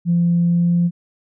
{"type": "tone with pitch glide", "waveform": "sine", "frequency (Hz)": [171.8, 173.09], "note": ["F3", "F3"], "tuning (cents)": [-28, -15], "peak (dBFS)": -12, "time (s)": [0.05, 0.91], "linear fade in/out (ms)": 50, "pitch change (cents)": 13, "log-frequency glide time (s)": [0.46, 0.79], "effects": ["tanh soft clip ceiling -8 dBFS"]}